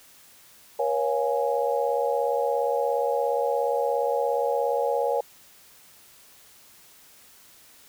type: chord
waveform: sine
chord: Bb minor seventh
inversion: none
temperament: equal with one note detuned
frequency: 477.3 / 554.4 / 698.5 / 830.6 Hz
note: Bb4 / Db5 / F5 / Ab5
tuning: +41 / 0 / 0 / 0 cents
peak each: -26 / -26 / -32 / -28 dBFS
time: 0.79-5.21 s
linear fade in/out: 5 ms
effects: white hiss -53 dBFS RMS until 7.88 s